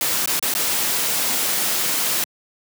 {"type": "noise with dropouts", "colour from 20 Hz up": "white", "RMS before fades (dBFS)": -21, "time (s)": [0.01, 2.24], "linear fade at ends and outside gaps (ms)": 1, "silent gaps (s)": [[0.259, 0.274], [0.394, 0.426], [0.539, 0.55]], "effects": ["high-pass 150 Hz 12 dB/octave"]}